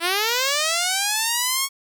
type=linear sweep; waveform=5% pulse; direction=up; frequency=327.7 to 1108.7 Hz; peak=-8 dBFS; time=0-1.69 s; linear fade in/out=50 ms; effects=none